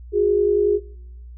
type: tone pair together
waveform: sine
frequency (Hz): 360.1 / 411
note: F#4 / G#4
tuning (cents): -47 / -18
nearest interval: major second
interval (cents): 229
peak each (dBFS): -21 / -16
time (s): 0.12-0.8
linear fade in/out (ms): 50
effects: noise-tail reverb RT60 0.9 s tail -25 dB re dry + added 60 Hz sine -36 dBFS peak until 1.37 s